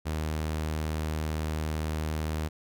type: tone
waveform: sawtooth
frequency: 77.78 Hz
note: D#2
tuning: in tune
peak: -25 dBFS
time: 0.05-2.49 s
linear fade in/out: 20 ms
effects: none